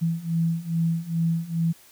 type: beating tone pair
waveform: sine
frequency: 164.4 / 166.8 Hz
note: E3 / E3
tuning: -4 / +21 cents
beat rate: 2.4 Hz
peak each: -26 / -24 dBFS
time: 0.01-1.73 s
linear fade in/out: 20 ms
effects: white hiss -53 dBFS RMS until 1.91 s